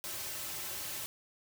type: noise with comb filter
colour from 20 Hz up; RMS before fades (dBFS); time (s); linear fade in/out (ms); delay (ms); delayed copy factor
white; -40; 0.04-1.06; 0; 4.2; -0.95
effects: none